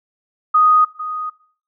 sine tone with echo, 1244.5 Hz, D#6, in tune, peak -9 dBFS, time 0.54-0.85 s, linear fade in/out 10 ms, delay 450 ms, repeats 1, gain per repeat -13 dB, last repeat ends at 1.3 s, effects noise-tail reverb RT60 0.5 s tail -20 dB re dry

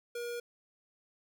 square tone, 477.2 Hz, A#4, 41 cents sharp, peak -37 dBFS, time 0.15-0.4 s, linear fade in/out 5 ms, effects none

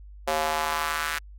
square tone with high-pass filter sweep, 77.78 Hz, D#2, in tune, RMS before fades -27 dBFS, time 0.27-1.19 s, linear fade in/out 10 ms, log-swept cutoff 600 to 1600 Hz, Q 2.1, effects added 50 Hz sine -42 dBFS peak until 1.38 s + AAC 64 kbps

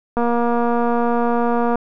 click train, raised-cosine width 1 ms, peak -7 dBFS, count 377, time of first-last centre 0.17-1.756 s, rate 237 Hz, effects none

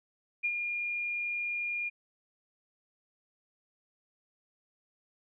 sine tone with ADSR envelope, 2417 Hz, D7, 49 cents sharp, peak -26 dBFS, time 0.43-1.9 s, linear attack 20 ms, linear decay 60 ms, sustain -5 dB, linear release 22 ms, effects none

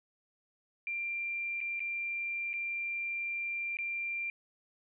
sine tone with dropouts, 2374 Hz, D7, 18 cents sharp, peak -33 dBFS, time 0.87-4.3 s, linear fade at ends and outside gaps 1 ms, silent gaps 1.605-1.612 / 1.795-1.803 / 2.532-2.538 / 3.77-3.787 s, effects none

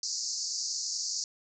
pink band-pass noise, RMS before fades -34 dBFS, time 0.03-1.24 s, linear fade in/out 2 ms, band 4500 to 7100 Hz, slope 96 dB/octave, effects none

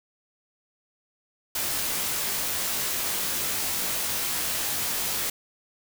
white noise with comb filter, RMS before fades -28 dBFS, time 1.55-5.3 s, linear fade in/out 5 ms, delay 19 ms, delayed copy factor -0.6, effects none

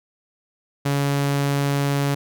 sawtooth tone, 141.1 Hz, C#3, 31 cents sharp, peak -15 dBFS, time 0.85-2.15 s, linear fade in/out 10 ms, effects none

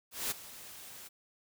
white noise with ADSR envelope, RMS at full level -33 dBFS, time 0.11-1.09 s, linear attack 200 ms, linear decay 16 ms, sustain -16 dB, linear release 19 ms, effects none

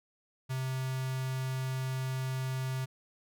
square tone with notch filter, 130.8 Hz, C3, in tune, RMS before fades -34 dBFS, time 0.49-2.86 s, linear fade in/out 20 ms, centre 470 Hz, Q 1.1, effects none

